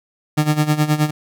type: tone with tremolo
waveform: 30% pulse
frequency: 151.4 Hz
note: D#3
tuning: 47 cents flat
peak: -9 dBFS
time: 0.37-1.11 s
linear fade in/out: 10 ms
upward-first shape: sine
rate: 9.5 Hz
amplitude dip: 80%
effects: none